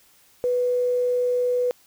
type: tone with quantisation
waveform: sine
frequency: 493.9 Hz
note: B4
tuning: in tune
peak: -19 dBFS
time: 0.44-1.71 s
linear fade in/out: 0 ms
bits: 8
effects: white hiss -57 dBFS RMS until 1.86 s